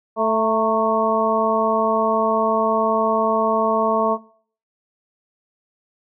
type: harmonic tone with a mistuned harmonic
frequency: 220.7 Hz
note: A3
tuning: 5 cents sharp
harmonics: 1 / 2 / 3 / 4 / 5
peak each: -26 / -22 / -19 / -23 / -22 dBFS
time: 0.16-4.18 s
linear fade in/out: 50 ms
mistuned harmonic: 4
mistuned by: +56 cents
effects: noise-tail reverb RT60 0.5 s tail -20 dB re dry